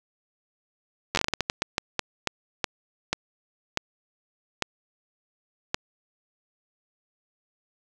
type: slowing click train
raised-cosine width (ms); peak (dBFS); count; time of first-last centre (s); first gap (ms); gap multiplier
0.2; -6; 19; 1.15-5.744; 10; 1.32
effects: none